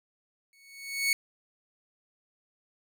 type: tone with exponential growth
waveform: sawtooth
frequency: 2217 Hz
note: C#7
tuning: in tune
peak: -18 dBFS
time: 0.53-1.13 s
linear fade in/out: 1 ms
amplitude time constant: 130 ms
effects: none